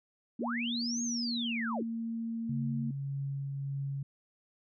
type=tone with pitch glide; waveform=sine; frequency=236.1 to 228.6 Hz; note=A#3 to A#3; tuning=+22 to -34 cents; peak=-33 dBFS; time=0.39-2.91 s; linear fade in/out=5 ms; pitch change=-56 cents; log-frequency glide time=1.38-1.63 s
type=linear two-way sweep; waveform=sine; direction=up then down; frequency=201.5 to 6630 to 201.5 Hz; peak=-34 dBFS; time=0.4-1.83 s; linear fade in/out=5 ms; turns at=1.02 s
type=tone with tremolo; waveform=sine; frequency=138.59 Hz; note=C#3; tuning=in tune; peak=-32 dBFS; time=2.49-4.03 s; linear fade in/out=5 ms; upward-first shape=triangle; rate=1.7 Hz; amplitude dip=25%
effects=none